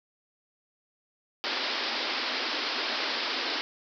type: band-pass noise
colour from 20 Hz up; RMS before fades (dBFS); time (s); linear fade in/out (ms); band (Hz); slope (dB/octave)
white; -31; 1.44-3.61; 0; 230 to 5200; 96
effects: none